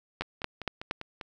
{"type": "two click trains", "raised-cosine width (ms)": 0.3, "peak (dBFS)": [-13, -22], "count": [4, 6], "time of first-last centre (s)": [[0.21, 0.911], [0.22, 1.212]], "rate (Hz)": [4.28, 5.04], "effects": []}